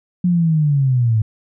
sine linear sweep, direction down, 181.1 to 106 Hz, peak -12 dBFS, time 0.24-1.22 s, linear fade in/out 5 ms, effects none

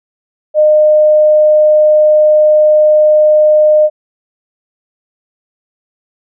sine tone, 610 Hz, D#5, 34 cents flat, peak -4 dBFS, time 0.54-3.9 s, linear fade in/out 50 ms, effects none

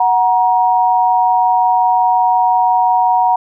sine tone pair together, 740 / 944.8 Hz, F#5 / A#5, 0 / +23 cents, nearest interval major third, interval 423 cents, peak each -12 dBFS, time 0-3.36 s, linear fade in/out 5 ms, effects none

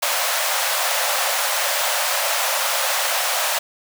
pink high-pass noise, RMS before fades -21 dBFS, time 0.02-3.59 s, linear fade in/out 10 ms, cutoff 530 Hz, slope 96 dB/octave, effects none

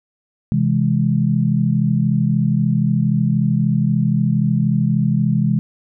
sine chord, C augmented, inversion none, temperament equal with one note detuned, 130.81 / 163.86 / 207.7 Hz, C3 / E3 / G#3, 0 / -10 / 0 cents, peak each -18 dBFS, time 0.52-5.59 s, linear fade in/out 0 ms, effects none

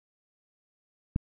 click, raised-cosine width 5 ms, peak -14 dBFS, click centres 1.161 s, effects none

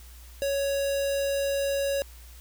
square tone with notch filter, 556 Hz, C#5, 5 cents sharp, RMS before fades -27 dBFS, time 0.42-2.02 s, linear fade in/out 0 ms, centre 1300 Hz, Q 1.2, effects added 60 Hz sine -45 dBFS peak until 2.4 s + white hiss -53 dBFS RMS until 2.4 s

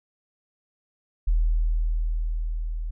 sine tone with level ramp, 40 Hz, D#1, 49 cents sharp, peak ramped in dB -17 to -27 dBFS, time 1.27-2.91 s, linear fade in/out 10 ms, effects none

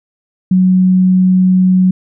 sine tone, 185 Hz, F#3, in tune, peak -6 dBFS, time 0.51-1.91 s, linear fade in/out 5 ms, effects none

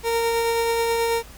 30% pulse tone with tremolo, 461.9 Hz, A#4, 16 cents flat, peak -16 dBFS, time 0.03-1.23 s, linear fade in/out 50 ms, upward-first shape triangle, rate 9.3 Hz, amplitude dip 25%, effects added 55 Hz sine -44 dBFS peak until 1.37 s + pink hiss -45 dBFS RMS until 1.37 s

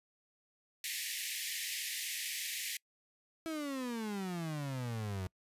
pink high-pass noise, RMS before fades -39 dBFS, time 0.84-2.77 s, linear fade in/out 2 ms, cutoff 1800 Hz, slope 96 dB/octave
35% pulse exponential sweep, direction down, 329.6 to 90.5 Hz, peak -35 dBFS, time 3.46-5.27 s, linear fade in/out 0 ms
effects noise-tail reverb RT60 0.1 s tail -26 dB re dry + resampled to 32000 Hz

